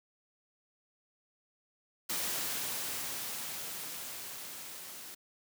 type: noise with level ramp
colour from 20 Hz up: white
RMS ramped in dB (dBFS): -34 to -47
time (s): 2.09-5.15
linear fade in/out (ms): 10
effects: high-pass 100 Hz 12 dB/octave